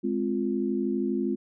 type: chord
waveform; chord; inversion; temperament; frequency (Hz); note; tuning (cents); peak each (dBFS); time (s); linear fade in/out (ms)
sine; F minor; first; just; 209.5 / 261.9 / 349.2; Ab3 / C4 / F4; +15 / +2 / 0; -29; 0.03-1.36; 20
effects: none